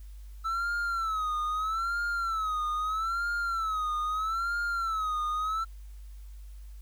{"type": "tone with vibrato", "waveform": "triangle", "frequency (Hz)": 1314, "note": "E6", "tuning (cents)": -6, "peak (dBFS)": -26, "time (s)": [0.44, 5.65], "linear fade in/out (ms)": 20, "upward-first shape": "sine", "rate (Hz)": 0.78, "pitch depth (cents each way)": 120, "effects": ["added 50 Hz sine -42 dBFS peak until 6.81 s", "white hiss -64 dBFS RMS until 6.81 s"]}